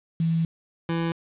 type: tone pair in turn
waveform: sine / 25% pulse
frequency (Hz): 164.3 / 166.59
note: E3 / E3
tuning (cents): -5 / +19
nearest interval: unison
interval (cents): 24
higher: second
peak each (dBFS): -20 / -20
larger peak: neither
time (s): 0.2-0.45 / 0.89-1.12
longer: first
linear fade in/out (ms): 2
effects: resampled to 8000 Hz + 8-bit